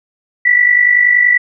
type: tone with amplitude modulation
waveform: sine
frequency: 1962 Hz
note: B6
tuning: 12 cents flat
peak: -4 dBFS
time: 0.45-1.38 s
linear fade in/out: 10 ms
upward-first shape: sine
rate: 50.4 Hz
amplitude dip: 65%
effects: none